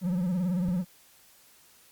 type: tone with vibrato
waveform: triangle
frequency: 180 Hz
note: F#3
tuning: 47 cents flat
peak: -23 dBFS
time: 0.01-0.85 s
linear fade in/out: 50 ms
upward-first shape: sine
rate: 18 Hz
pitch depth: 100 cents each way
type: click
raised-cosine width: 5 ms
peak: -23 dBFS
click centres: 0.686 s
effects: white hiss -58 dBFS RMS until 1.91 s + Opus 48 kbps